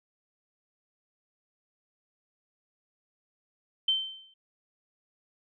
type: tone with exponential decay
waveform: sine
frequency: 3100 Hz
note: G7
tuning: 20 cents flat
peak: -20 dBFS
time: 3.88-4.34 s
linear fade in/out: 5 ms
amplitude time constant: 100 ms
effects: none